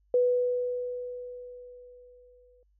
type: tone with exponential decay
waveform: sine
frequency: 493.9 Hz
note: B4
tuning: in tune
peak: -19 dBFS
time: 0.14-2.63 s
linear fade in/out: 2 ms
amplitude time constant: 540 ms
effects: added 50 Hz sine -64 dBFS peak until 2.79 s